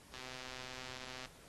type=click train; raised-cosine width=0.2 ms; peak=-30 dBFS; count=144; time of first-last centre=0.14-1.257 s; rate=128 Hz; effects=pink hiss -60 dBFS RMS until 1.48 s + AAC 32 kbps